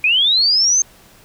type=linear sweep; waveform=sine; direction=up; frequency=2400 to 6390 Hz; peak=-11 dBFS; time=0.04-0.82 s; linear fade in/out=2 ms; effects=pink hiss -47 dBFS RMS until 1.24 s